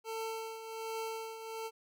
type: tone with tremolo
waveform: 25% pulse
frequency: 447.1 Hz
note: A4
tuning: 28 cents sharp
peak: -32 dBFS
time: 0.04-1.71 s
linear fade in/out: 50 ms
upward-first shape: triangle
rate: 1.3 Hz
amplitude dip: 65%
effects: none